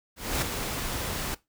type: noise with ADSR envelope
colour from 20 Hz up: pink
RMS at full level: -26 dBFS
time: 0.16-1.35 s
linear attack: 260 ms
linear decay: 5 ms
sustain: -6 dB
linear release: 11 ms
effects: noise-tail reverb RT60 0.2 s tail -19 dB re dry